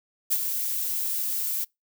violet noise with ADSR envelope, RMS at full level -21 dBFS, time 0.3-1.65 s, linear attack 22 ms, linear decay 46 ms, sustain -7 dB, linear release 16 ms, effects noise-tail reverb RT60 0.2 s tail -26 dB re dry

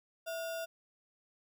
sine tone with sample-and-hold, 659.3 Hz, E5, in tune, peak -36 dBFS, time 0.26-0.66 s, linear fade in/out 20 ms, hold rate 2100 Hz, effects none

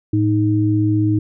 sine tone pair together, 109.21 / 312.4 Hz, A2 / D#4, -12 / +7 cents, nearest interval octave + tritone, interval 1819 cents, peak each -16 dBFS, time 0.13-1.19 s, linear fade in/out 5 ms, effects none

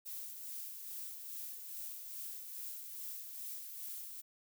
violet noise with tremolo, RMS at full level -44 dBFS, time 0.05-4.22 s, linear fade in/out 20 ms, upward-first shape sine, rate 2.4 Hz, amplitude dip 40%, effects none

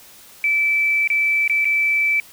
sine tone with dropouts, 2318 Hz, D7, 23 cents flat, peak -15 dBFS, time 0.44-2.2 s, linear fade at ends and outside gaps 1 ms, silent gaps 1.075-1.101 / 1.478-1.497 / 1.646-1.653 s, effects white hiss -45 dBFS RMS until 2.32 s

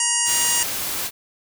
harmonic tone, 950 Hz, A#5, 33 cents sharp, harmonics 1 / 2 / 3 / 5 / 6 / 7 / 8 / 9 / 10, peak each -31 / -30 / -27 / -31 / -28 / -24 / -25 / -27 / -25 dBFS, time 0-0.63 s, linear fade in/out 2 ms
white noise, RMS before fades -26 dBFS, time 0.25-1.11 s, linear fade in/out 50 ms
effects none

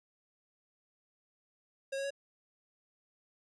square tone with pitch steps, 543 / 549.9 / 557 Hz, C#5 / C#5 / C#5, -36 / -14 / +8 cents, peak -35 dBFS, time 1.92-2.106 s, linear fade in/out 10 ms, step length 62 ms, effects resampled to 22050 Hz

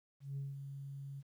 sine tone with ADSR envelope, 138.59 Hz, C#3, in tune, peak -36 dBFS, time 0.2-1.23 s, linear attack 170 ms, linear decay 180 ms, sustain -7 dB, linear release 38 ms, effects tanh soft clip ceiling -35 dBFS + 12-bit

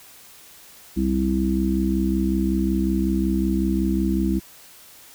harmonic tone, 65.41 Hz, C2, in tune, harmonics 1 / 3 / 4 / 5, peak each -25 / -22 / -27 / -24 dBFS, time 0.96-4.4 s, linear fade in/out 20 ms, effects white hiss -47 dBFS RMS until 5.14 s

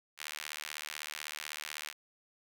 sawtooth tone with high-pass filter, 76 Hz, D#2, 40 cents flat, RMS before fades -43 dBFS, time 0.17-1.94 s, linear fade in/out 50 ms, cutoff 2100 Hz, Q 1.1, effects 10-bit

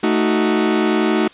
40% pulse chord, D# diminished, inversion second, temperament equal, 220 / 311.1 / 370 Hz, A3 / D#4 / F#4, 0 / 0 / 0 cents, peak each -18 dBFS, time 0.03-1.28 s, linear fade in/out 5 ms, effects white hiss -44 dBFS RMS until 1.33 s + resampled to 8000 Hz

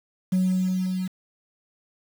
sine tone with level ramp, 185.3 Hz, F#3, 3 cents sharp, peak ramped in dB -16 to -25 dBFS, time 0.32-1.08 s, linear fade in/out 10 ms, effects tanh soft clip ceiling -16 dBFS + 7-bit

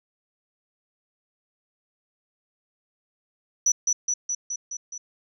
sine tone with echo, 5920 Hz, F#8, in tune, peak -15 dBFS, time 3.66-3.72 s, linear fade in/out 5 ms, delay 210 ms, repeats 6, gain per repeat -3 dB, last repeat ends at 4.98 s, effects tanh soft clip ceiling -14 dBFS

